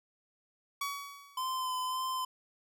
sawtooth tone with exponential decay, 1130 Hz, C#6, 33 cents sharp, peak -28 dBFS, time 0.81-1.64 s, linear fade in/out 5 ms, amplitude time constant 180 ms
square tone with vibrato, 1026 Hz, C6, 34 cents flat, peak -33 dBFS, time 1.37-2.25 s, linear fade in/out 5 ms, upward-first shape sine, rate 1.8 Hz, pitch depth 18 cents each way
effects none

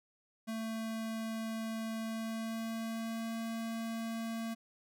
square tone with pitch glide, 223.3 to 226.9 Hz, A3 to A#3, +26 to -47 cents, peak -37 dBFS, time 0.47-4.55 s, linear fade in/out 20 ms, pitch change +27 cents, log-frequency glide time 2.01-3.34 s, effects none

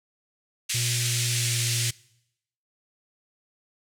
white band-pass noise, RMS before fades -28 dBFS, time 0.69-1.91 s, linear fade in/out 10 ms, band 2000 to 9200 Hz, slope 24 dB/octave
triangle tone with pitch glide, 120 to 118.14 Hz, B2 to A#2, -49 to +24 cents, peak -25 dBFS, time 0.74-1.91 s, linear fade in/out 10 ms, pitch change -27 cents, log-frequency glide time 1.27-1.6 s
effects noise-tail reverb RT60 0.8 s tail -23 dB re dry

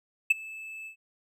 triangle tone with ADSR envelope, 2621 Hz, E7, 11 cents flat, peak -13 dBFS, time 0.3-0.96 s, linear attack 9 ms, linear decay 18 ms, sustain -24 dB, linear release 96 ms, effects none

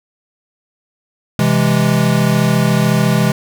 square chord, C augmented, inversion none, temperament equal with one note detuned, 130.81 / 164.81 / 206.7 Hz, C3 / E3 / G#3, 0 / 0 / -8 cents, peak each -16 dBFS, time 1.39-3.32 s, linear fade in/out 2 ms, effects none

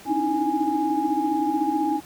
sine tone cluster, 269.5 / 296.3 / 310.3 / 326.2 / 829 Hz, C#4 / D4 / D#4 / E4 / G#5, -49 / +15 / -5 / -18 / -3 cents, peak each -31 / -29 / -26 / -28 / -24 dBFS, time 0.05-2.01 s, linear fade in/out 50 ms, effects pink hiss -46 dBFS RMS until 2.05 s + high-pass 100 Hz 12 dB/octave

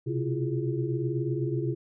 sine tone cluster, 124.5 / 132.5 / 335.3 / 354.3 / 415.7 Hz, B2 / C3 / E4 / F4 / G#4, +14 / +22 / +30 / +25 / +2 cents, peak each -38 / -29 / -32 / -34 / -36 dBFS, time 0.06-1.75 s, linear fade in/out 20 ms, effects none

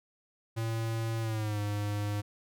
square tone with pitch glide, 113.3 to 103.3 Hz, A#2 to G#2, -49 to -9 cents, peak -31 dBFS, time 0.56-2.22 s, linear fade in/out 20 ms, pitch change -160 cents, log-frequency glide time 1.21-1.6 s, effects none

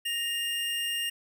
square tone pair together, 1865 / 2816 Hz, A#6 / F7, 0 / +14 cents, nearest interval perfect fifth, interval 714 cents, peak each -37 / -30 dBFS, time 0.05-1.1 s, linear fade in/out 10 ms, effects none

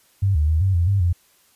sine tone with pitch steps, 98.2 / 75.3 / 79 / 95.9 / 85.7 / 99.1 / 87.4 Hz, G2 / D2 / D#2 / G2 / F2 / G2 / F2, +4 / +44 / +27 / -37 / -32 / +19 / +2 cents, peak -15 dBFS, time 0.22-1.13 s, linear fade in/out 10 ms, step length 130 ms, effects white hiss -58 dBFS RMS until 1.55 s + resampled to 32000 Hz

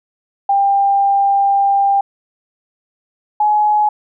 sine tone pair in turn, 795 / 842.3 Hz, G5 / G#5, +24 / +24 cents, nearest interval minor second, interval 100 cents, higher second, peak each -10 dBFS, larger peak neither, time 0.49-2.01 / 3.4-3.89 s, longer first, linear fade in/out 5 ms, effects none

